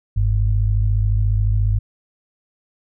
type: tone pair together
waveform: sine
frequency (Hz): 48.57 / 102.8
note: G1 / G#2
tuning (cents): -15 / -17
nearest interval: octave + minor second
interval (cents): 1298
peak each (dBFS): -17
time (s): 0.16-1.79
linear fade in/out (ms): 10
effects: none